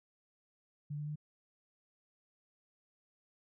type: tone with pitch steps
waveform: sine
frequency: 146.83 / 148.54 / 150.26 Hz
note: D3 / D3 / D3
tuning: 0 / +20 / +40 cents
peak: -37 dBFS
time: 0.9-1.158 s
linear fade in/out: 10 ms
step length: 86 ms
effects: none